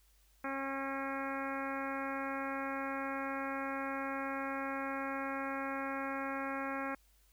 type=harmonic tone; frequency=271.9 Hz; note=C#4; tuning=33 cents flat; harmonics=1 / 2 / 3 / 4 / 5 / 6 / 7 / 8 / 9; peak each=-41 / -43 / -44 / -44 / -44 / -45 / -49 / -48 / -51 dBFS; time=0.44-6.95 s; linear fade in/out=5 ms; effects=added 50 Hz sine -66 dBFS peak until 7.32 s + white hiss -71 dBFS RMS until 7.32 s